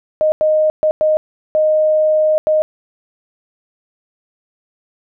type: tone bursts at uneven times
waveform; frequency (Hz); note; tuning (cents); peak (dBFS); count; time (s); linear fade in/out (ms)
sine; 619; D#5; -9; -10; 6; 0.21-0.32 / 0.41-0.7 / 0.83-0.91 / 1.01-1.17 / 1.55-2.38 / 2.47-2.62; 0
effects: none